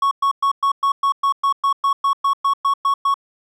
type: tone bursts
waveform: triangle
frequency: 1108 Hz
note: C#6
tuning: 1 cent flat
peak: -12 dBFS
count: 16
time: 0.02-3.142 s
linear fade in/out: 5 ms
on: 92 ms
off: 110 ms
effects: none